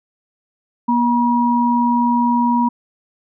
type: tone pair together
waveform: sine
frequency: 239.8 / 959 Hz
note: A#3 / A#5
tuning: +49 / +49 cents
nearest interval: 2 octaves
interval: 2400 cents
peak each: -15 / -16 dBFS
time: 0.88-2.69 s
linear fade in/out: 10 ms
effects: none